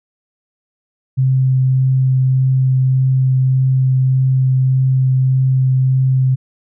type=tone with vibrato; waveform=sine; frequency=130.81 Hz; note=C3; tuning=in tune; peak=-10 dBFS; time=1.17-6.36 s; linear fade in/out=20 ms; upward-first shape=triangle; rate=1.7 Hz; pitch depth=9 cents each way; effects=none